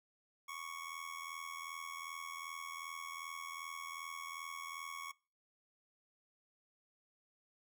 25% pulse tone with amplitude modulation, 1108.7 Hz, C#6, in tune, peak -37 dBFS, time 0.48-5.12 s, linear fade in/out 10 ms, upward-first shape sine, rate 82.6 Hz, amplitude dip 70%, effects noise-tail reverb RT60 0.4 s tail -25 dB re dry

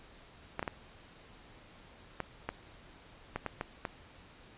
clicks, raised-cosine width 0.5 ms, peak -19 dBFS, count 9, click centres 0.594 / 0.628 / 0.678 / 2.203 / 2.49 / 3.36 / 3.463 / 3.611 / 3.852 s, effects pink hiss -56 dBFS RMS until 4.57 s + resampled to 8000 Hz

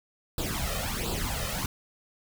pink noise with flanger, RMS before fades -31 dBFS, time 0.38-1.66 s, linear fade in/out 2 ms, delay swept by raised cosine 0.24 to 1.64 ms, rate 1.4 Hz, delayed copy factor +0.75, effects none

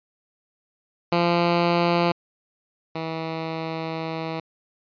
10% pulse tone pair in turn, 172.2 / 161.83 Hz, F3 / E3, -24 / -32 cents, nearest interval minor second, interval 108 cents, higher first, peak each -10 / -19 dBFS, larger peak first, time 1.12-2.12 / 2.95-4.4 s, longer second, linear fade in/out 5 ms, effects resampled to 11025 Hz

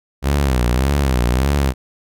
sawtooth tone with vibrato, 65.41 Hz, C2, in tune, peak -10 dBFS, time 0.22-1.74 s, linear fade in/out 50 ms, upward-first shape sine, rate 1.7 Hz, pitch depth 160 cents each way, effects none

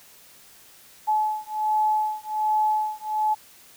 sine beating tone pair, 857 / 858.3 Hz, A5 / A5, -46 / -43 cents, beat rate 1.3 Hz, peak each -24 dBFS, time 1.07-3.35 s, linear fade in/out 20 ms, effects white hiss -51 dBFS RMS until 3.76 s

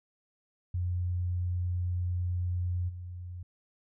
sine tone with level steps, 89.1 Hz, F2, 35 cents sharp, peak -28 / -38 dBFS, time 0.74-3.43 s, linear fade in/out 5 ms, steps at 2.88 s, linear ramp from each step 20 ms, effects none

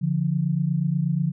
sine tone pair together, 144.28 / 172.6 Hz, D3 / F3, -30 / -20 cents, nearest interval minor third, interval 310 cents, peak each -23 dBFS, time 0.01-1.32 s, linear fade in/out 20 ms, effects none

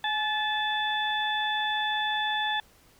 harmonic tone with a mistuned harmonic, 870 Hz, A5, 20 cents flat, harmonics 1 / 2 / 3 / 4, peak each -29 / -30 / -41 / -31 dBFS, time 0.04-2.6 s, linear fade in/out 2 ms, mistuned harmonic 1, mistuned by -49 cents, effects pink hiss -59 dBFS RMS until 2.99 s

